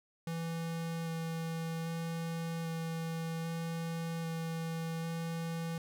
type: tone with vibrato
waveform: square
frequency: 164.81 Hz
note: E3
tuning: in tune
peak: -36 dBFS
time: 0.27-5.78 s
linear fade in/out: 2 ms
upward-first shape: square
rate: 0.63 Hz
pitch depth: 8 cents each way
effects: none